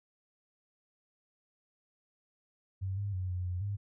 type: tone with pitch steps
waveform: sine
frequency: 95.5 / 100.9 / 92.3 / 90.5 / 89.7 / 101 Hz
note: G2 / G#2 / F#2 / F#2 / F2 / G#2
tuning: -45 / -49 / -4 / -38 / +47 / -48 cents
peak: -32 dBFS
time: 2.81-3.77 s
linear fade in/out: 20 ms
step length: 160 ms
effects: none